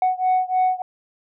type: beating tone pair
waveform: sine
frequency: 740 / 743.3 Hz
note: F#5 / F#5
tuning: 0 / +8 cents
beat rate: 3.3 Hz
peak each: -18 / -19 dBFS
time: 0.02-0.82 s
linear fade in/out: 2 ms
effects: tanh soft clip ceiling -13 dBFS